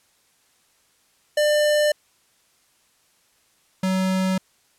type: tone pair in turn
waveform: square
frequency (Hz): 597 / 188.04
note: D5 / F#3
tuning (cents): +28 / +28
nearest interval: octave + minor sixth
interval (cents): 2000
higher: first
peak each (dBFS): -17 / -20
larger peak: first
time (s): 1.37-1.92 / 3.83-4.38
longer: neither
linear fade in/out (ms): 5
effects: white hiss -62 dBFS RMS until 4.78 s + low-pass 11000 Hz 12 dB/octave